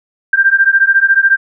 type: beating tone pair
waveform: sine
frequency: 1577 / 1591 Hz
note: G6 / G6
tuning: +10 / +25 cents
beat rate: 14 Hz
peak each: -10 dBFS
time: 0.33-1.37 s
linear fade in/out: 5 ms
effects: none